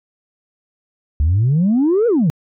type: exponential two-way sweep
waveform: sine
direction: up then down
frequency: 69 to 493.9 to 142.2 Hz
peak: -10 dBFS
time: 1.2-2.3 s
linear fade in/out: 0 ms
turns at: 2.07 s
effects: tanh soft clip ceiling -9 dBFS